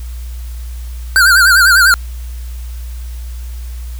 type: tone with vibrato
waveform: square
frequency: 1480 Hz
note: F#6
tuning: in tune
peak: -6 dBFS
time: 1.16-1.94 s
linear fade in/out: 0 ms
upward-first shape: sine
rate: 10 Hz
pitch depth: 120 cents each way
effects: added 60 Hz sine -22 dBFS peak until 3.99 s + white hiss -41 dBFS RMS until 3.99 s